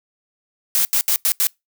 blue noise bursts at uneven times, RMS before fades -17 dBFS, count 5, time 0.75-0.85 / 0.93-1.01 / 1.08-1.16 / 1.25-1.32 / 1.4-1.47 s, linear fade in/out 0 ms, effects noise-tail reverb RT60 0.2 s tail -26 dB re dry

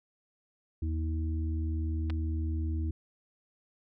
harmonic tone, 79.9 Hz, D#2, 47 cents sharp, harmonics 1 / 3 / 4, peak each -29 / -43 / -40 dBFS, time 0.82-2.91 s, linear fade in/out 5 ms
clicks, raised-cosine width 0.3 ms, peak -26 dBFS, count 2, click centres 2.099 / 2.103 s
effects none

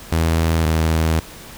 sawtooth tone pair in turn, 81.7 / 80.39 Hz, E2 / E2, -15 / -43 cents, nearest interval unison, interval 28 cents, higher first, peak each -11 dBFS, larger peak neither, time 0.12-0.66 / 0.66-1.2 s, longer neither, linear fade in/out 5 ms, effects pink hiss -38 dBFS RMS until 1.57 s

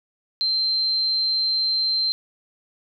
sine tone, 4128 Hz, C8, 24 cents flat, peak -19 dBFS, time 0.41-2.12 s, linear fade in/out 0 ms, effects none

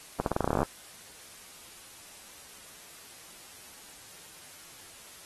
accelerating click train, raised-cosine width 1 ms, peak -13 dBFS, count 15, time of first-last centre 0.2-0.63 s, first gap 62 ms, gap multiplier 0.88, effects white hiss -50 dBFS RMS until 5.25 s + AAC 32 kbps

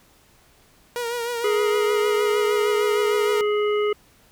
sawtooth tone with vibrato, 474.4 Hz, A#4, 30 cents sharp, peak -21 dBFS, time 0.96-3.41 s, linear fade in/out 0 ms, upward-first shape triangle, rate 6.5 Hz, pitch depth 55 cents each way
harmonic tone, 418.3 Hz, G#4, 12 cents sharp, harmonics 1 / 3 / 5 / 7, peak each -19 / -29 / -33 / -36 dBFS, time 1.44-3.93 s, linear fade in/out 5 ms
effects pink hiss -56 dBFS RMS until 4.31 s

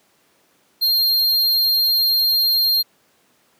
square tone, 4203 Hz, C8, 7 cents sharp, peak -15 dBFS, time 0.81-2.83 s, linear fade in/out 20 ms, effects pink hiss -59 dBFS RMS until 3.59 s + high-pass 200 Hz 12 dB/octave

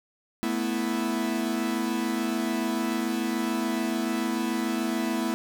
45% pulse chord, A suspended second, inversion none, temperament equal, 220 / 246.9 / 329.6 Hz, A3 / B3 / E4, 0 / 0 / 0 cents, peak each -30 dBFS, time 0.43-5.34 s, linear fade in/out 0 ms, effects none

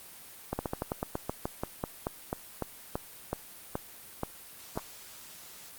slowing click train, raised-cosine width 1 ms, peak -16 dBFS, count 20, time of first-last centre 0.53-4.775 s, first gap 60 ms, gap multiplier 1.13, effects white hiss -49 dBFS RMS until 5.78 s + Opus 32 kbps

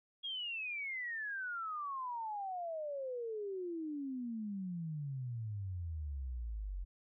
sine exponential sweep, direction down, 3313 to 44.22 Hz, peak -38 dBFS, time 0.23-6.85 s, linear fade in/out 20 ms, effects none

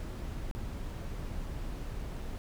brown noise with dropouts, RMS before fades -38 dBFS, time 0-2.38 s, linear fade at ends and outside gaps 0 ms, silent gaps 0.512-0.55 / 2.218-2.222 s, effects none

